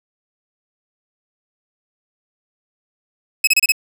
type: tone bursts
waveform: sawtooth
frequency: 2567 Hz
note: E7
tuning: 47 cents flat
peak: -7 dBFS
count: 5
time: 3.44-3.721 s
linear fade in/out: 5 ms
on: 33 ms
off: 29 ms
effects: none